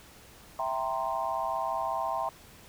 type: chord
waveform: sine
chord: C dominant seventh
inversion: first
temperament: equal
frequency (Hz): 659.3 / 784 / 932.3 / 1046.5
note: E5 / G5 / Bb5 / C6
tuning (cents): 0 / 0 / 0 / 0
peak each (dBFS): -34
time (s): 0.59-2.29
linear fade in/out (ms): 2
effects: pink hiss -53 dBFS RMS until 2.68 s